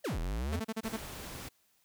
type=exponential two-way sweep; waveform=square; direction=down then up; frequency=670 to 38.89 to 91.7 Hz; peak=-33 dBFS; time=0.04-0.6 s; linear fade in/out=10 ms; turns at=0.19 s
type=tone bursts; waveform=sawtooth; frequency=222.1 Hz; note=A3; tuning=16 cents sharp; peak=-29 dBFS; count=6; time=0.52-0.97 s; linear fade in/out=10 ms; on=45 ms; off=36 ms
type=noise; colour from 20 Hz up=pink; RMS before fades=-44 dBFS; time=0.83-1.49 s; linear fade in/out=10 ms
effects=white hiss -71 dBFS RMS until 1.84 s